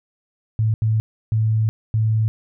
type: tone bursts at uneven times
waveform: sine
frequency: 110 Hz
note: A2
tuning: in tune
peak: -15 dBFS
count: 4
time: 0.59-0.74 / 0.82-1 / 1.32-1.69 / 1.94-2.28 s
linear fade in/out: 0 ms
effects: none